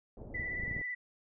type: low-pass noise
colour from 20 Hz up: pink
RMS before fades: -46 dBFS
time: 0.17-0.82 s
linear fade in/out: 2 ms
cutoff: 630 Hz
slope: 24 dB/octave
type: tone with vibrato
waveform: sine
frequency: 1975.5 Hz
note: B6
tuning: in tune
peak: -35 dBFS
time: 0.34-0.95 s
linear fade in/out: 10 ms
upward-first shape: triangle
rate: 18 Hz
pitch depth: 34 cents each way
type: clicks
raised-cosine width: 5 ms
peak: -30 dBFS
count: 6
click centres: 0.398 / 0.598 / 0.636 / 0.68 / 0.713 / 0.766 s
effects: none